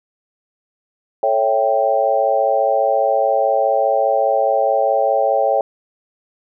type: chord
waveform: sine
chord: A dominant seventh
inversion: none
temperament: equal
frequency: 440 / 554.4 / 659.3 / 784 Hz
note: A4 / C#5 / E5 / G5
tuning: 0 / 0 / 0 / 0 cents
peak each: -23 / -17 / -19 / -18 dBFS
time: 1.23-5.61 s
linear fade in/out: 2 ms
effects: none